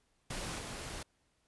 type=noise with level steps; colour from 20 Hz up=pink; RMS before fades=-40 / -43 dBFS; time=0.3-1.03 s; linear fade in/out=5 ms; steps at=0.58 s; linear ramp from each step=10 ms; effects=pink hiss -75 dBFS RMS until 1.47 s + resampled to 24000 Hz